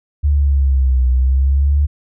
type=linear two-way sweep; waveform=sine; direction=down then up; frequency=73.42 to 62.5 to 73.42 Hz; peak=-10 dBFS; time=0.23-1.87 s; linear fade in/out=20 ms; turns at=1.08 s; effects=none